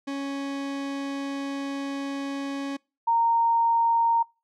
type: tone pair in turn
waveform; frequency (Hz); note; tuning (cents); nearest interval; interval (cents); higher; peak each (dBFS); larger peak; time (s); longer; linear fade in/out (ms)
40% pulse / sine; 277.2 / 924.9; C#4 / A#5; 0 / -14; octave + major sixth; 2086; second; -28 / -19; second; 0.07-2.77 / 3.07-4.23; first; 10
effects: noise-tail reverb RT60 0.3 s tail -26 dB re dry + low-pass 6000 Hz 12 dB/octave